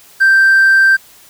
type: tone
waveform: triangle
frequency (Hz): 1568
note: G6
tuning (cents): 0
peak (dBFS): -3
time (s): 0.2-0.97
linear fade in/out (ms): 20
effects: tanh soft clip ceiling -1 dBFS + white hiss -43 dBFS RMS until 1.29 s